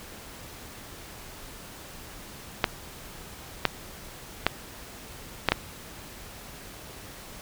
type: clicks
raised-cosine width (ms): 0.3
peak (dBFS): -3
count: 5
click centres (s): 2.642 / 3.653 / 4.466 / 5.487 / 5.52
effects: pink hiss -44 dBFS RMS until 7.41 s